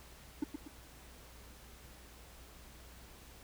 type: tone with echo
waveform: triangle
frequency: 295.7 Hz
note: D4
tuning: 12 cents sharp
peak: -28 dBFS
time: 0.42-0.44 s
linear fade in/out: 5 ms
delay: 120 ms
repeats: 2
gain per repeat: -7 dB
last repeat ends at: 0.68 s
effects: added 60 Hz sine -57 dBFS peak until 3.43 s + pink hiss -57 dBFS RMS until 3.43 s